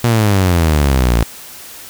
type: exponential sweep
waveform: sawtooth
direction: down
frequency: 121.3 to 55 Hz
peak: -6 dBFS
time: 0.04-1.23 s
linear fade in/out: 0 ms
effects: white hiss -34 dBFS RMS until 1.89 s